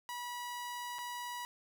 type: tone with dropouts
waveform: sawtooth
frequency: 972 Hz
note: B5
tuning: 28 cents flat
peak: -36 dBFS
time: 0.09-1.45 s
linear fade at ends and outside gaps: 0 ms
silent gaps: 0.985-0.989 s
effects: none